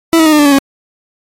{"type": "tone with pitch steps", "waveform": "40% pulse", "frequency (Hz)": [329.6, 319.8, 310.4, 301.2, 292.3, 283.6, 275.2], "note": ["E4", "D#4", "D#4", "D4", "D4", "C#4", "C#4"], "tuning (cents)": [0, 48, -4, 44, -8, 40, -12], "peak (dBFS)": -4, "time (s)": [0.13, 0.585], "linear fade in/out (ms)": 0, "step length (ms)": 65, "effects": ["MP3 64 kbps"]}